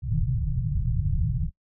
white low-pass noise, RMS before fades -25 dBFS, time 0.02-1.51 s, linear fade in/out 50 ms, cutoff 160 Hz, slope 96 dB/octave, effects noise-tail reverb RT60 0.1 s tail -23 dB re dry

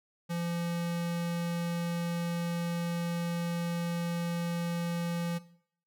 square tone, 171 Hz, F3, 36 cents flat, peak -32 dBFS, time 0.29-5.39 s, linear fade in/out 20 ms, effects noise-tail reverb RT60 0.6 s tail -17 dB re dry

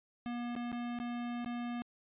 square tone with dropouts, 240 Hz, B3, 49 cents flat, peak -37 dBFS, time 0.26-1.82 s, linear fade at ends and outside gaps 0 ms, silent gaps 0.553-0.563 / 0.718-0.727 / 0.989-1 / 1.446-1.46 s, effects resampled to 8000 Hz

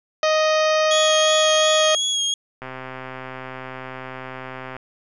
harmonic tone, 623 Hz, D#5, 2 cents sharp, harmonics 1 / 2 / 3 / 4 / 5 / 6 / 7 / 8 / 9 / 10, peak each -17 / -23 / -27 / -29 / -31 / -33 / -34 / -35 / -36 / -37 dBFS, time 0.23-1.95 s, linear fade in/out 2 ms
30% pulse tone with vibrato, 3303 Hz, G#7, 10 cents flat, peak -17 dBFS, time 0.91-2.34 s, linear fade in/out 2 ms, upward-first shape sine, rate 2.8 Hz, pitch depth 28 cents each way
click train, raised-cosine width 0.5 ms, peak -18 dBFS, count 280, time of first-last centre 2.62-4.766 s, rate 130 Hz
effects resampled to 24000 Hz

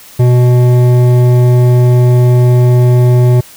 triangle tone with hard clipping, 123.47 Hz, B2, in tune, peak -6 dBFS, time 0.19-3.41 s, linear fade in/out 10 ms, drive 15 dB, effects white hiss -36 dBFS RMS until 3.56 s

